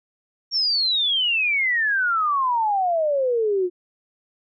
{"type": "exponential sweep", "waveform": "sine", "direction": "down", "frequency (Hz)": [5588, 349.2], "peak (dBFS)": -18, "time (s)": [0.51, 3.7], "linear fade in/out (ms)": 50, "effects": []}